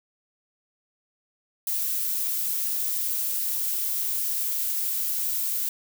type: noise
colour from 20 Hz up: violet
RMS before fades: -27 dBFS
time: 1.67-5.69 s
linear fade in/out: 2 ms
effects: none